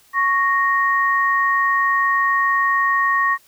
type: tone pair together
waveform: sine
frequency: 1108 / 1863.4 Hz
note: C#6 / A#6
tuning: -1 / -1 cents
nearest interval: major sixth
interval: 900 cents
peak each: -17 / -18 dBFS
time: 0.13-3.38 s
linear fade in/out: 50 ms
effects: white hiss -54 dBFS RMS until 3.47 s